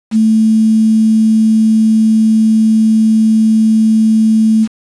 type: tone with quantisation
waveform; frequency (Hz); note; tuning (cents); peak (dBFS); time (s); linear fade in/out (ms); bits
sine; 220; A3; 0; -6; 0.11-4.68; 50; 5
effects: resampled to 22050 Hz